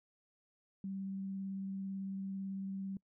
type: tone with vibrato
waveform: sine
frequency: 193.7 Hz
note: G3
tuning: 20 cents flat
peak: -38 dBFS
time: 0.84-2.97 s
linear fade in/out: 2 ms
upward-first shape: triangle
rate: 18 Hz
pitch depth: 13 cents each way
effects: noise-tail reverb RT60 0.1 s tail -25 dB re dry